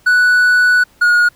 triangle tone pair in turn, 1480 / 1441.2 Hz, F#6 / F#6, 0 / -46 cents, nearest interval unison, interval 46 cents, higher first, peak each -6 dBFS, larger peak neither, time 0.06-0.84 / 1.01-1.29 s, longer first, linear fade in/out 10 ms, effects pink hiss -51 dBFS RMS until 1.35 s

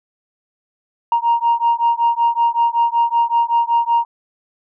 sine beating tone pair, 933 / 938.3 Hz, A#5 / A#5, +1 / +11 cents, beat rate 5.3 Hz, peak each -15 dBFS, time 1.12-4.05 s, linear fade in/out 2 ms, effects tanh soft clip ceiling -8 dBFS

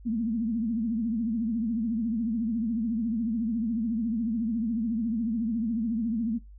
sine tone with vibrato, 226.3 Hz, A3, 49 cents sharp, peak -25 dBFS, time 0.05-6.39 s, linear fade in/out 20 ms, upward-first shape triangle, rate 14 Hz, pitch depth 140 cents each way, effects noise-tail reverb RT60 0.2 s tail -23 dB re dry + added 50 Hz sine -45 dBFS peak until 6.58 s

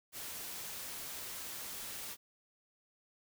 white noise, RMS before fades -44 dBFS, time 0.12-2.17 s, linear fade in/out 50 ms, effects none

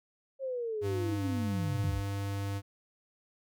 sine linear sweep, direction down, 545 to 43.65 Hz, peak -32 dBFS, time 0.39-2.03 s, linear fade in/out 50 ms
square tone, 99.6 Hz, G2, 28 cents sharp, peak -33 dBFS, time 0.81-2.62 s, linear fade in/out 50 ms
sine tone with exponential decay, 147.8 Hz, D3, 11 cents sharp, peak -28 dBFS, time 1.84-2.08 s, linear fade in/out 0 ms, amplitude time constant 51 ms
effects none

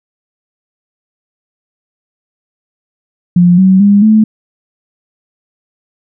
sine tone with pitch steps, 176.2 / 188.85 / 202.4 / 216.9 Hz, F3 / F#3 / G#3 / A3, +16 / +36 / -44 / -25 cents, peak -3 dBFS, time 3.36-4.24 s, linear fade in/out 5 ms, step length 220 ms, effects none

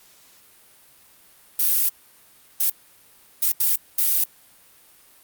violet noise bursts at uneven times, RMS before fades -19 dBFS, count 5, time 1.59-1.89 / 2.6-2.7 / 3.42-3.52 / 3.6-3.76 / 3.98-4.24 s, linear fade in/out 5 ms, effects white hiss -53 dBFS RMS until 5.23 s + Opus 48 kbps

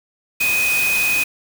sine tone in noise, 2500 Hz, D#7, 8 cents sharp, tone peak -16 dBFS, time 0.4-1.24 s, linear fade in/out 10 ms, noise white, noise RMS -24 dBFS, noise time 0.4-1.24 s, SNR +5 dB, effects none

